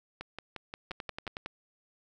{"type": "two click trains", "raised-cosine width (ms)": 0.3, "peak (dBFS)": [-21, -23], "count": [7, 7], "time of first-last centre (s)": [[0.91, 1.46], [0.21, 1.268]], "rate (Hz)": [10.9, 5.67], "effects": []}